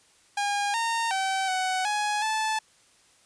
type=tone with pitch steps; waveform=sawtooth; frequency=813 / 919 / 768 / 747 / 836 / 873 Hz; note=G#5 / A#5 / G5 / F#5 / G#5 / A5; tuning=-37 / -25 / -36 / +16 / +11 / -14 cents; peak=-21 dBFS; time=0.37-2.59 s; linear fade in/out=5 ms; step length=370 ms; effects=white hiss -60 dBFS RMS until 3.25 s + resampled to 22050 Hz